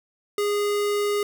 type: tone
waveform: square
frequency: 411.5 Hz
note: G#4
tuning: 16 cents flat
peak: -22 dBFS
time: 0.38-1.23 s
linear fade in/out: 2 ms
effects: none